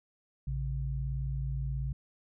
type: tone pair together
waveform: sine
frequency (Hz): 57.1 / 135.8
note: A#1 / C#3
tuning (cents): -35 / -35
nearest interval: octave + minor third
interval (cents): 1500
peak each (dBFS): -33 / -34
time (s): 0.47-1.93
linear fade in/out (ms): 5
effects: none